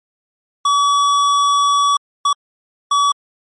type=tone bursts at uneven times; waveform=square; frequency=1140 Hz; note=C#6; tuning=48 cents sharp; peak=-12 dBFS; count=3; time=0.65-1.97 / 2.25-2.33 / 2.91-3.12 s; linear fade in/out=5 ms; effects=low-pass 7000 Hz 12 dB/octave + MP3 48 kbps